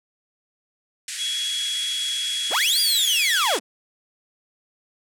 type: band-pass noise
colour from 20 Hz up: white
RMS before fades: -32 dBFS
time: 1.08-3.59 s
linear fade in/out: 2 ms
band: 1600 to 10000 Hz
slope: 48 dB/octave
type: tone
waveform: sine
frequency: 3343 Hz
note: G#7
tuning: 11 cents sharp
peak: -24 dBFS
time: 1.17-3.59 s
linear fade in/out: 50 ms
type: linear two-way sweep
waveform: sawtooth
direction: up then down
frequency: 146.83 to 4895 to 183 Hz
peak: -16 dBFS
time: 2.5-3.6 s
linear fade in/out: 50 ms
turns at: 2.8 s
effects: none